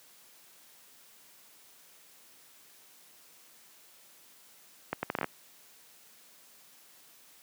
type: accelerating click train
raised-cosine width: 0.5 ms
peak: -15 dBFS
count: 8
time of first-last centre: 4.93-5.243 s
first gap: 100 ms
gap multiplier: 0.71
effects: white hiss -58 dBFS RMS until 7.42 s + high-pass 150 Hz 12 dB/octave